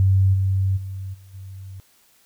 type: tone with level steps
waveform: sine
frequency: 95.9 Hz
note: G2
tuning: 37 cents flat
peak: -13 / -17 / -28 / -43 / -34 dBFS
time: 0-1.8 s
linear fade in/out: 0 ms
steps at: 0.33 / 0.76 / 1.13 / 1.33 s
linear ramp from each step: 20 ms
effects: white hiss -58 dBFS RMS until 2.25 s